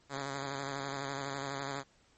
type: tone with vibrato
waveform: 5% pulse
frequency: 138.3 Hz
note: C#3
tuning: 4 cents flat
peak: -25 dBFS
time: 0.09-1.84 s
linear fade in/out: 50 ms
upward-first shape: square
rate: 12 Hz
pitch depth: 29 cents each way
effects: pink hiss -67 dBFS RMS until 2.17 s + MP3 32 kbps